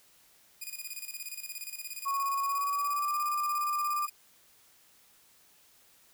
5% pulse tone with tremolo, 2463 Hz, D#7, 18 cents flat, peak -27 dBFS, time 0.61-4.1 s, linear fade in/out 10 ms, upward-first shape square, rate 17 Hz, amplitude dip 70%
sine tone with pitch glide, 1106 to 1185.4 Hz, C#6 to D6, -4 to +16 cents, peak -28 dBFS, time 2.05-4.07 s, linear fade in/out 20 ms, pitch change +120 cents, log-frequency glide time 2.42-3.18 s
effects white hiss -62 dBFS RMS until 6.13 s

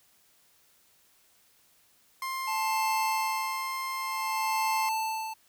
30% pulse tone, 1055 Hz, C6, 14 cents sharp, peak -29 dBFS, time 2.22-4.89 s, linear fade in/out 2 ms
square tone with tremolo, 883 Hz, A5, 6 cents sharp, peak -27 dBFS, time 2.47-5.34 s, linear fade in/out 10 ms, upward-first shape sine, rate 0.55 Hz, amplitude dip 90%
effects white hiss -64 dBFS RMS until 5.48 s

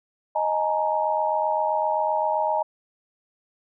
sine chord, D# suspended fourth, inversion none, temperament equal with one note detuned, 622.3 / 844.6 / 932.3 Hz, D#5 / G#5 / A#5, 0 / +29 / 0 cents, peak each -25 dBFS, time 0.35-2.63 s, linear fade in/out 10 ms, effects none

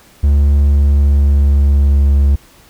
triangle tone with pitch glide, 71.4 to 70.01 Hz, D2 to C#2, -48 to +18 cents, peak -5 dBFS, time 0.23-2.36 s, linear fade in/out 10 ms, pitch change -34 cents, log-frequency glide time 0.5-2.2 s, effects pink hiss -45 dBFS RMS until 2.69 s

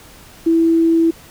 sine tone, 329.6 Hz, E4, in tune, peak -10 dBFS, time 0.46-1.11 s, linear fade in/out 10 ms, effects pink hiss -42 dBFS RMS until 1.3 s

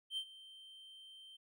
triangle tone with ADSR envelope, 3125 Hz, G7, 6 cents flat, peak -34 dBFS, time 0.1-1.37 s, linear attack 72 ms, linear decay 71 ms, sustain -18 dB, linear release 12 ms, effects none

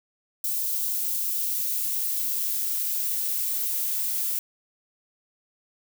violet noise with high-pass filter sweep, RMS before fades -27 dBFS, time 0.44-4.39 s, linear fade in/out 2 ms, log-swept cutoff 3300 to 810 Hz, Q 0.71, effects none

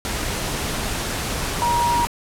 sine tone in noise, 951 Hz, A#5, 34 cents sharp, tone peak -17 dBFS, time 1.62-2.05 s, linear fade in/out 0 ms, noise pink, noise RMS -25 dBFS, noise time 0.05-2.07 s, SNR +5 dB, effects low-pass 12000 Hz 12 dB/octave

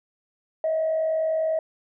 sine tone with frequency modulation, 638 Hz, D#5, 43 cents sharp, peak -20 dBFS, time 0.64-1.59 s, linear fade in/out 2 ms, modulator 50.2 Hz, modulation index 0.31, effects tanh soft clip ceiling -17 dBFS

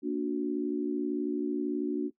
sine chord, Bb augmented, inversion none, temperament just, 233.1 / 291.4 / 364.2 Hz, Bb3 / D4 / F#4, 0 / -13 / -27 cents, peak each -35 / -30 / -33 dBFS, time 0.02-2.11 s, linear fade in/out 50 ms, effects noise-tail reverb RT60 0.1 s tail -19 dB re dry

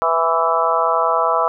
harmonic tone with a mistuned harmonic, 164.81 Hz, E3, in tune, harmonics 3 / 4 / 5 / 6 / 7 / 8, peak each -23 / -20 / -24 / -20 / -21 / -21 dBFS, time 0.02-1.48 s, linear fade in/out 0 ms, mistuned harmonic 6, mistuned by +17 cents, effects none

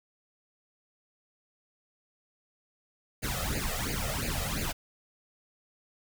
pink noise with flanger, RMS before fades -32 dBFS, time 3.22-4.73 s, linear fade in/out 20 ms, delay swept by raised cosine 0.43 to 1.63 ms, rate 2.9 Hz, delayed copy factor +1, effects none

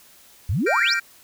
sine exponential sweep, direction up, 74 to 5920 Hz, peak -19 dBFS, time 0.49-0.94 s, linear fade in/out 5 ms
triangle chord, G minor seventh, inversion third, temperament equal, 1396.9 / 1568 / 1864.7 / 2349 Hz, F6 / G6 / Bb6 / D7, 0 / 0 / 0 / 0 cents, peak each -24 / -23 / -27 / -24 dBFS, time 0.66-1 s, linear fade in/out 10 ms
effects white hiss -51 dBFS RMS until 1.23 s

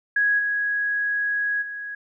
sine tone with level steps, 1661.2 Hz, G#6, in tune, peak -17 / -21 / -30 dBFS, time 0.16-1.95 s, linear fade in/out 5 ms, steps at 0.38 / 1.61 s, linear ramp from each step 20 ms, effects none

